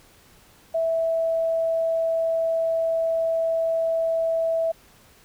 sine tone, 656 Hz, E5, 9 cents flat, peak -20 dBFS, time 0.74-4.72 s, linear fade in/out 10 ms, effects pink hiss -54 dBFS RMS until 5.24 s

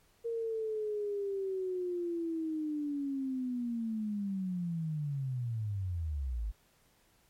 sine linear sweep, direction down, 466.2 to 49 Hz, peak -32 dBFS, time 0.24-6.52 s, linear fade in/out 20 ms, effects pink hiss -68 dBFS RMS until 7.29 s + MP3 64 kbps

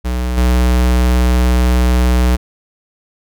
square tone with level steps, 61.7 Hz, B1, 1 cent flat, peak -16 / -10 dBFS, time 0.04-2.37 s, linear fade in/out 20 ms, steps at 0.37 s, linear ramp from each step 10 ms, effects none

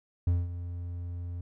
triangle tone with ADSR envelope, 87.31 Hz, F2, in tune, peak -19 dBFS, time 0.27-1.41 s, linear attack 4 ms, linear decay 200 ms, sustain -13 dB, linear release 4 ms, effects none

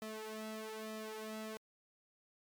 sawtooth tone with flanger, 217.9 Hz, A3, 17 cents flat, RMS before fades -45 dBFS, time 0.02-1.57 s, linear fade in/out 0 ms, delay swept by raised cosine 1.6 to 3.1 ms, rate 1.1 Hz, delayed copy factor +0.9, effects MP3 96 kbps

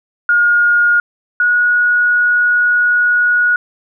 sine tone pair in turn, 1428 / 1454.6 Hz, F6 / F#6, +38 / -30 cents, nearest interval unison, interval 32 cents, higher second, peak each -8 / -9 dBFS, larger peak first, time 0.29-1 / 1.4-3.56 s, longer second, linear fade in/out 2 ms, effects none

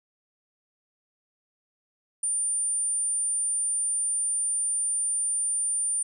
sine tone, 9180 Hz, D9, 40 cents flat, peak -24 dBFS, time 2.23-6.03 s, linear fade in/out 5 ms, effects none

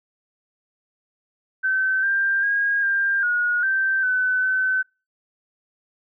sine tone with pitch steps, 1536 / 1587 / 1633 / 1594 / 1447 / 1558 / 1509 / 1522 Hz, G6 / G6 / G#6 / G6 / F#6 / G6 / F#6 / F#6, -36 / +21 / -30 / +28 / -39 / -11 / +34 / +48 cents, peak -18 dBFS, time 1.63-4.83 s, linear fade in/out 20 ms, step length 400 ms, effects noise-tail reverb RT60 0.3 s tail -25 dB re dry

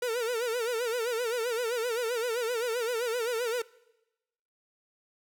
45% pulse tone with vibrato, 471.2 Hz, A#4, 19 cents sharp, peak -28 dBFS, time 0.02-3.62 s, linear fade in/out 5 ms, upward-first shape sine, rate 7.7 Hz, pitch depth 110 cents each way, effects noise-tail reverb RT60 1.0 s tail -22 dB re dry

